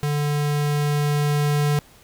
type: tone with level ramp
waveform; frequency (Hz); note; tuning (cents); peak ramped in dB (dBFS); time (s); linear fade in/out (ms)
square; 146.83; D3; 0; -21 to -18; 0.03-1.79; 0
effects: pink hiss -51 dBFS RMS until 2.03 s